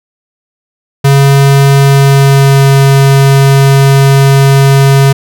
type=tone with pitch glide; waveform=square; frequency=138.59 to 137.24 Hz; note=C#3 to C#3; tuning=0 to -17 cents; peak=-3 dBFS; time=1.04-5.13 s; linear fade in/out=10 ms; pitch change=-17 cents; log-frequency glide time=1.82-2.69 s; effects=none